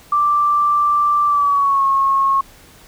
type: tone with pitch glide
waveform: sine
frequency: 1174.7 to 1089.7 Hz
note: D6 to C#6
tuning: 0 to -30 cents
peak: -12 dBFS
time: 0.12-2.41 s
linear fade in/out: 5 ms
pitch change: -130 cents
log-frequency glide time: 1.26-1.85 s
effects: pink hiss -45 dBFS RMS until 2.87 s